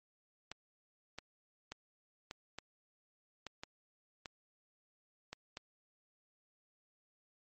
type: clicks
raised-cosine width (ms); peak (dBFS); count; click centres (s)
0.2; -26; 10; 0.516 / 1.186 / 1.72 / 2.311 / 2.586 / 3.467 / 3.635 / 4.258 / 5.33 / 5.571
effects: MP3 32 kbps